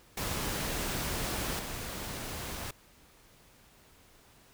pink noise with level steps, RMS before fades -34 / -39 dBFS, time 0.17-2.71 s, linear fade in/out 5 ms, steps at 1.59 s, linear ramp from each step 2 ms, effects pink hiss -60 dBFS RMS until 4.53 s

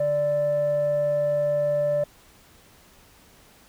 sine tone pair together, 146.67 / 587.3 Hz, D3 / D5, -2 / 0 cents, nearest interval 2 octaves, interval 2402 cents, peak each -31 / -19 dBFS, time 0-2.04 s, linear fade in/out 5 ms, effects tanh soft clip ceiling -17 dBFS + pink hiss -54 dBFS RMS until 3.68 s

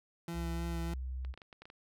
30% pulse tone with vibrato, 168.2 Hz, E3, 35 cents sharp, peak -35 dBFS, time 0.28-0.94 s, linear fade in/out 2 ms, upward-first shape sine, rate 3.3 Hz, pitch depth 14 cents each way
sine tone, 64.1 Hz, C2, 35 cents flat, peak -36 dBFS, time 0.33-1.35 s, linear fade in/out 50 ms
clicks, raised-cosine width 0.3 ms, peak -35 dBFS, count 8, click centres 1.249 / 1.34 / 1.376 / 1.418 / 1.528 / 1.62 / 1.655 / 1.701 s
effects none

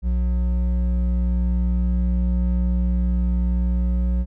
triangle tone pair together, 60.5 / 181.3 Hz, B1 / F#3, -35 / -35 cents, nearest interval octave + perfect fifth, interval 1900 cents, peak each -16 / -24 dBFS, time 0.02-4.26 s, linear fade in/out 50 ms, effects none

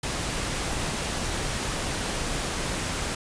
pink noise, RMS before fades -29 dBFS, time 0.03-3.15 s, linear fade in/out 5 ms, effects resampled to 22050 Hz

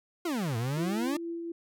40% pulse exponential two-way sweep, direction down then up, 366.9 to 110 to 306.3 Hz, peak -28 dBFS, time 0.25-1.17 s, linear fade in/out 5 ms, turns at 0.57 s
sine tone with tremolo, 336.9 Hz, E4, 38 cents sharp, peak -32 dBFS, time 0.77-1.52 s, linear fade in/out 5 ms, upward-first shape triangle, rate 4.2 Hz, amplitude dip 30%
effects none

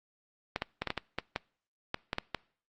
clicks, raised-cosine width 0.3 ms, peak -15 dBFS, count 12, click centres 0.561 / 0.621 / 0.82 / 0.873 / 0.904 / 0.977 / 1.186 / 1.361 / 1.944 / 2.131 / 2.184 / 2.347 s, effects noise-tail reverb RT60 0.5 s tail -24 dB re dry + Opus 24 kbps

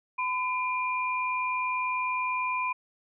sine tone pair together, 1009.1 / 2400 Hz, B5 / D7, +37 / +37 cents, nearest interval octave + minor third, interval 1500 cents, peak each -28 / -31 dBFS, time 0.18-2.73 s, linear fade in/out 10 ms, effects none

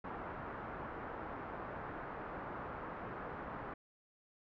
white low-pass noise, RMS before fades -45 dBFS, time 0.04-3.74 s, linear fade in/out 5 ms, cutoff 1400 Hz, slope 24 dB/octave, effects none

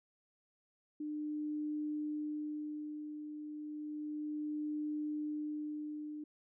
sine tone with tremolo, 300.8 Hz, D4, 42 cents sharp, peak -35 dBFS, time 1-6.24 s, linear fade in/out 5 ms, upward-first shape sine, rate 0.32 Hz, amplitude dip 55%, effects none

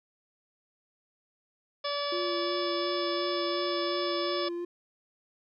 harmonic tone, 575 Hz, D5, 37 cents flat, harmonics 1 / 2 / 3 / 4 / 5 / 6 / 7 / 8 / 9, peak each -33 / -35 / -43 / -43 / -45 / -38 / -46 / -44 / -39 dBFS, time 1.84-4.49 s, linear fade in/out 10 ms
triangle tone with vibrato, 349.2 Hz, F4, in tune, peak -30 dBFS, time 2.12-4.65 s, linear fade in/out 5 ms, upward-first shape sine, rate 2.8 Hz, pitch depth 21 cents each way
effects none

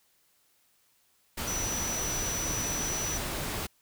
sine tone in noise, 5920 Hz, F#8, in tune, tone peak -32 dBFS, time 1.47-3.18 s, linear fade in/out 10 ms, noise pink, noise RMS -34 dBFS, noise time 1.37-3.67 s, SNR -1 dB, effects white hiss -68 dBFS RMS until 3.81 s

